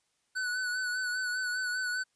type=tone with vibrato; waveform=square; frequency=1492 Hz; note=F#6; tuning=14 cents sharp; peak=-31 dBFS; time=0.35-2.04 s; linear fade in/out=20 ms; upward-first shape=sine; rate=5 Hz; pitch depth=34 cents each way; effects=white hiss -75 dBFS RMS until 2.15 s + resampled to 22050 Hz